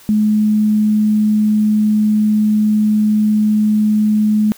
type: tone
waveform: sine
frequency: 212.8 Hz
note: G#3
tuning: 42 cents sharp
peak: -10 dBFS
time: 0.09-4.52 s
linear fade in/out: 0 ms
effects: white hiss -43 dBFS RMS until 4.57 s